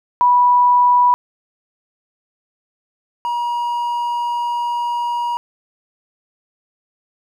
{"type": "tone pair in turn", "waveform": ["sine", "triangle"], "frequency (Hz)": [980, 955.4], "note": ["B5", "A#5"], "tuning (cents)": [-14, 42], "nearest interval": "unison", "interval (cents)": 44, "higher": "first", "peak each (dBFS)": [-9, -16], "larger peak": "first", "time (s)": [[0.21, 1.14], [3.25, 5.37]], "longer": "second", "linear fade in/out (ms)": 0, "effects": []}